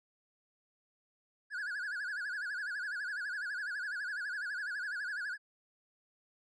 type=tone with vibrato; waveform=triangle; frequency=1567 Hz; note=G6; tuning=1 cent flat; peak=-34 dBFS; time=1.5-5.38 s; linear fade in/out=50 ms; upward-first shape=sine; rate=12 Hz; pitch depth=160 cents each way; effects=resampled to 24000 Hz